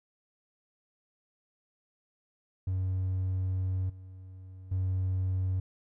triangle tone with level steps, 93.5 Hz, F#2, 19 cents sharp, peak -25 / -42 / -24 dBFS, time 2.67-5.6 s, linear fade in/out 5 ms, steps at 3.89 / 4.71 s, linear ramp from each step 10 ms, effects tanh soft clip ceiling -22 dBFS

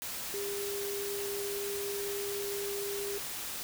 sine tone in noise, 402.4 Hz, G4, 45 cents sharp, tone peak -35 dBFS, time 0.34-3.18 s, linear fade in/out 0 ms, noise white, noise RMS -39 dBFS, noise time 0.02-3.63 s, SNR +1 dB, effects none

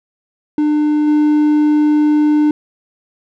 triangle tone with level steps, 300 Hz, D4, 37 cents sharp, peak -9 / -7 dBFS, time 0.58-2.51 s, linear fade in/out 2 ms, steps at 1.07 s, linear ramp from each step 10 ms, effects none

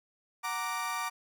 30% pulse chord, Gb augmented, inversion none, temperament equal, 740 / 932.3 / 1174.7 Hz, Gb5 / Bb5 / D6, 0 / 0 / 0 cents, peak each -38 / -34 / -32 dBFS, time 0.43-1.1 s, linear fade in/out 20 ms, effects none

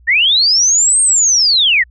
sine linear two-way sweep, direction up then down, 1767 to 8620 to 1767 Hz, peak -8 dBFS, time 0.07-1.84 s, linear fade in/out 20 ms, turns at 1.01 s, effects added 60 Hz sine -42 dBFS peak until 1.9 s

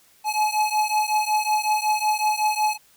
square beating tone pair, 850 / 855.4 Hz, G#5 / A5, +40 / -49 cents, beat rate 5.4 Hz, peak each -23 / -24 dBFS, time 0.24-2.78 s, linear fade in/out 50 ms, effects white hiss -57 dBFS RMS until 2.96 s

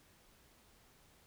silence, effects pink hiss -66 dBFS RMS until 1.26 s

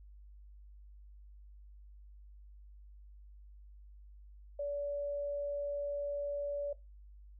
sine tone, 574 Hz, D5, 40 cents flat, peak -34 dBFS, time 4.59-6.73 s, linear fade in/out 5 ms, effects noise-tail reverb RT60 0.2 s tail -18 dB re dry + added 50 Hz sine -52 dBFS peak until 7.39 s

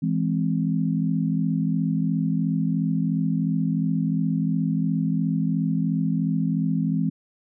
sine chord, E augmented, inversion none, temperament equal, 164.81 / 207.7 / 261.6 Hz, E3 / G#3 / B#3, 0 / 0 / 0 cents, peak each -23 / -26 / -26 dBFS, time 0.02-7.1 s, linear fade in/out 10 ms, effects none

